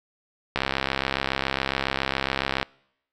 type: click train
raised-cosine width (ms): 0.3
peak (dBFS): -7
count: 140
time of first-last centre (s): 0.56-2.628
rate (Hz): 67.2
effects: noise-tail reverb RT60 0.8 s tail -26 dB re dry